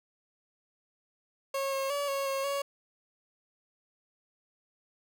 30% pulse tone with pitch steps, 546 / 541 / 571 / 551 / 543 / 560 Hz, C#5 / C#5 / D5 / C#5 / C#5 / C#5, -26 / -42 / -49 / -11 / -36 / +18 cents, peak -27 dBFS, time 1.54-2.62 s, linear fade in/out 5 ms, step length 180 ms, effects none

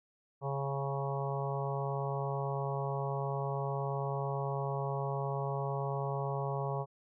harmonic tone with a mistuned harmonic, 138.5 Hz, C#3, 1 cent flat, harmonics 1 / 3 / 4 / 5 / 6 / 7 / 8, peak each -35 / -40 / -41 / -42 / -43 / -43 / -44 dBFS, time 0.41-6.86 s, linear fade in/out 50 ms, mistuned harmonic 7, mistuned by -16 cents, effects none

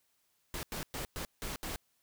pink noise bursts at uneven times, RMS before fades -39 dBFS, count 6, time 0.54-0.63 / 0.72-0.83 / 0.94-1.05 / 1.16-1.25 / 1.42-1.56 / 1.63-1.76 s, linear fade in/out 0 ms, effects white hiss -75 dBFS RMS until 2.02 s

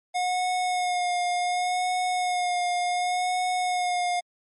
square tone with vibrato, 721 Hz, F#5, 45 cents flat, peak -24 dBFS, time 0.14-4.21 s, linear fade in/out 20 ms, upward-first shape sine, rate 0.68 Hz, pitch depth 24 cents each way, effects MP3 48 kbps

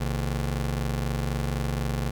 30% pulse ring-modulated tone, 95 Hz, F#2, 46 cents sharp, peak -20 dBFS, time 0-2.11 s, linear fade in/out 10 ms, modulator 35.5 Hz, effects none

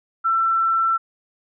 sine tone, 1341 Hz, E6, 29 cents sharp, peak -16 dBFS, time 0.24-0.98 s, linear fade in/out 20 ms, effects none

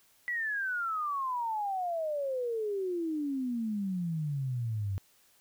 sine exponential sweep, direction down, 1975.5 to 94.1 Hz, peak -30 dBFS, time 0.28-4.98 s, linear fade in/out 0 ms, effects white hiss -65 dBFS RMS until 5.4 s

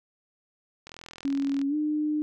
click train, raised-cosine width 0.2 ms, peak -25 dBFS, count 32, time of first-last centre 0.87-1.615 s, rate 41.6 Hz
sine tone with pitch glide, 277.2 to 302.3 Hz, C#4 to D#4, 0 to -50 cents, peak -24 dBFS, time 1.25-2.22 s, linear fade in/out 0 ms, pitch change +150 cents, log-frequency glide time 1.68-1.75 s
effects none

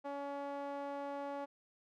sawtooth tone with band-pass filter, 282.2 Hz, C#4, 31 cents sharp, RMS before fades -42 dBFS, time 0.04-1.46 s, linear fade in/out 20 ms, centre 720 Hz, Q 2.1, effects none

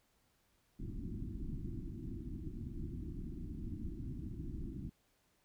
pink low-pass noise, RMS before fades -43 dBFS, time 0.79-4.9 s, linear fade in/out 5 ms, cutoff 350 Hz, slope 96 dB/octave, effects pink hiss -75 dBFS RMS until 5.44 s

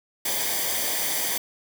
white noise with comb filter, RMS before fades -26 dBFS, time 0.25-1.38 s, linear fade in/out 5 ms, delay 0.74 ms, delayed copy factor -0.65, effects none

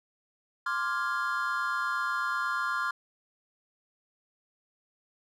triangle chord, D half-diminished seventh, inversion third, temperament equal, 1046.5 / 1174.7 / 1396.9 / 1661.2 Hz, C6 / D6 / F6 / Ab6, 0 / 0 / 0 / 0 cents, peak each -32 / -33 / -29 / -35 dBFS, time 0.66-2.91 s, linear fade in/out 5 ms, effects none

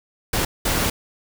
pink noise bursts at uneven times, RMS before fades -21 dBFS, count 2, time 0.33-0.45 / 0.65-0.9 s, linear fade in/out 5 ms, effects none

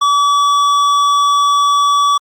triangle tone with hard clipping, 1145 Hz, D6, 44 cents flat, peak -11 dBFS, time 0.01-2.18 s, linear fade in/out 10 ms, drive 14 dB, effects Opus 48 kbps

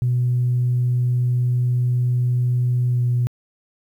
sine tone with pitch glide, 123.47 to 122.12 Hz, B2 to B2, 0 to -19 cents, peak -15 dBFS, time 0.02-3.27 s, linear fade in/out 0 ms, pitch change -19 cents, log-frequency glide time 2.9-3.01 s, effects tanh soft clip ceiling -12 dBFS + 9-bit

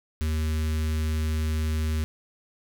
square tone with notch filter, 78 Hz, D#2, 5 cents sharp, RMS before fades -26 dBFS, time 0.21-2.04 s, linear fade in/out 0 ms, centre 710 Hz, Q 0.58, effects none

